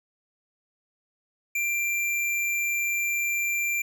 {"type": "tone", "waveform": "square", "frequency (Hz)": 2367, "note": "D7", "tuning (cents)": 13, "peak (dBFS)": -25, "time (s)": [1.55, 3.82], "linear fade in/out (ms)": 5, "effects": []}